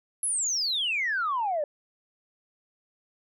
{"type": "exponential sweep", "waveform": "sine", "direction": "down", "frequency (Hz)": [11175, 568], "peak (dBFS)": -24, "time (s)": [0.23, 1.64], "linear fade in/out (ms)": 2, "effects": ["tanh soft clip ceiling -20 dBFS"]}